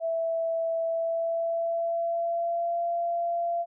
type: tone with pitch glide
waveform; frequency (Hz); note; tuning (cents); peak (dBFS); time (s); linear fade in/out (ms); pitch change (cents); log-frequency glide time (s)
sine; 659.3 to 685.3; E5 to F5; 0 to -33; -25; 0-3.66; 50; +67; 0.84-2.8
effects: none